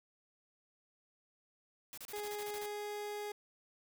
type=noise bursts; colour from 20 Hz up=white; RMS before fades=-48 dBFS; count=10; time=1.93-2.659 s; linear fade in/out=0 ms; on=45 ms; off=31 ms
type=tone; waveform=30% pulse; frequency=415.3 Hz; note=G#4; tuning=in tune; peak=-37 dBFS; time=2.13-3.32 s; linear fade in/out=5 ms
effects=none